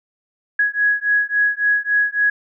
sine beating tone pair, 1667 / 1670.6 Hz, G#6 / G#6, +6 / +10 cents, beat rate 3.6 Hz, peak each -18 dBFS, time 0.59-2.3 s, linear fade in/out 5 ms, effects none

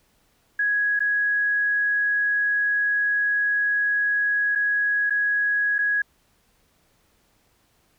sine tone with dropouts, 1665 Hz, G#6, 4 cents sharp, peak -19 dBFS, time 0.59-6.02 s, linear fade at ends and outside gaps 5 ms, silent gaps 0.993-1.003 / 4.552-4.556 / 5.098-5.105 / 5.783-5.788 s, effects pink hiss -64 dBFS RMS until 7.98 s

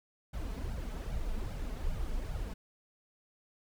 brown noise with flanger, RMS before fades -36 dBFS, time 0.33-2.54 s, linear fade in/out 10 ms, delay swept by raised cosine 1.3 to 4.7 ms, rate 2.5 Hz, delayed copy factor +0.75, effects none

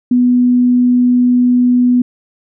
sine tone, 246.9 Hz, B3, in tune, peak -7 dBFS, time 0.11-2.02 s, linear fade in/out 5 ms, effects none

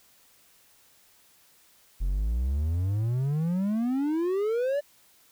triangle exponential sweep, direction up, 42.32 to 592 Hz, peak -22 dBFS, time 2-4.81 s, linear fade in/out 20 ms, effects white hiss -60 dBFS RMS until 5.31 s

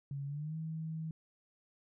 sine tone with pitch glide, 139.9 to 159.78 Hz, C#3 to D#3, +16 to +46 cents, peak -37 dBFS, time 0.11-1.11 s, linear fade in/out 2 ms, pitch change +230 cents, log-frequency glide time 0.26-0.56 s, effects none

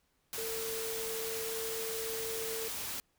sine tone in noise, 450 Hz, A4, 39 cents sharp, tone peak -38 dBFS, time 0.38-2.68 s, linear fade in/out 0 ms, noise white, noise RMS -39 dBFS, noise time 0.33-3 s, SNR -2 dB, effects pink hiss -75 dBFS RMS until 3.18 s

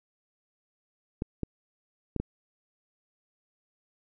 clicks, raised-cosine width 3 ms, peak -17 dBFS, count 4, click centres 1.221 / 1.433 / 2.163 / 2.2 s, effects none

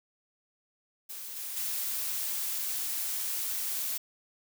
blue noise with level steps, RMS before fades -41 / -38 / -33 dBFS, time 1.09-3.98 s, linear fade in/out 10 ms, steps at 1.36 / 1.56 s, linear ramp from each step 10 ms, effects none

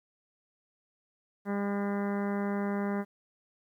harmonic tone with a mistuned harmonic, 201.3 Hz, G3, 46 cents sharp, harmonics 1 / 2 / 3 / 4 / 5 / 6 / 7 / 8 / 9 / 10, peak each -30 / -36 / -40 / -42 / -44 / -46 / -47 / -48 / -49 / -50 dBFS, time 1.45-3.05 s, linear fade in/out 50 ms, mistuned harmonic 7, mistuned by +21 cents, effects 11-bit

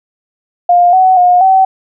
sine tone with pitch steps, 705 / 749 / 717 / 763 Hz, F5 / F#5 / F5 / G5, +16 / +21 / +45 / -47 cents, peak -4 dBFS, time 0.69-1.65 s, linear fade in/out 5 ms, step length 240 ms, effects none

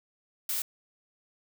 blue noise, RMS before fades -31 dBFS, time 0.49-0.62 s, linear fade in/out 2 ms, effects none

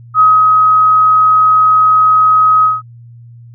sine tone with ADSR envelope, 1266 Hz, D#6, 30 cents sharp, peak -3 dBFS, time 0.14-2.82 s, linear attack 59 ms, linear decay 220 ms, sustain -2 dB, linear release 180 ms, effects added 118 Hz sine -33 dBFS peak until 3.54 s

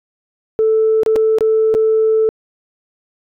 sine tone with dropouts, 440 Hz, A4, in tune, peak -9 dBFS, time 0.59-2.29 s, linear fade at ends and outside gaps 0 ms, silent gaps 1.033-1.062 / 1.158-1.162 / 1.385-1.408 / 1.741-1.749 s, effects tanh soft clip ceiling -6 dBFS

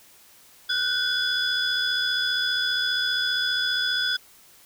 sine tone cluster, 1460 / 1535 / 3421 / 4978 Hz, F#6 / G6 / A7 / D#8, -24 / -37 / -49 / 0 cents, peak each -27 / -28 / -24 / -29 dBFS, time 0.69-4.17 s, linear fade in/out 10 ms, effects tanh soft clip ceiling -16 dBFS + white hiss -53 dBFS RMS until 4.65 s

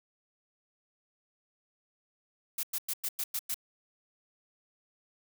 blue noise bursts, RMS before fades -33 dBFS, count 7, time 2.58-3.544 s, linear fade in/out 5 ms, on 52 ms, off 100 ms, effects none

